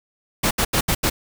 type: noise bursts at uneven times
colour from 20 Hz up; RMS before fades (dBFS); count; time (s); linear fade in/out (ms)
pink; -19; 5; 0.43-0.51 / 0.58-0.65 / 0.73-0.81 / 0.88-0.95 / 1.03-1.1; 10
effects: none